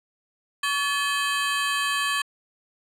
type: ring-modulated tone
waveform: 25% pulse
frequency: 1426 Hz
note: F6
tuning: 36 cents sharp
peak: -16 dBFS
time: 0.63-2.22 s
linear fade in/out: 5 ms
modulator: 298 Hz
effects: low-pass 11000 Hz 12 dB/octave